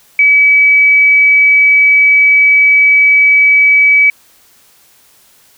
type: tone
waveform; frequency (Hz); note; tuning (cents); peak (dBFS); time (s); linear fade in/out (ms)
sine; 2285; D7; -48; -4; 0.19-4.1; 2
effects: white hiss -47 dBFS RMS until 5.57 s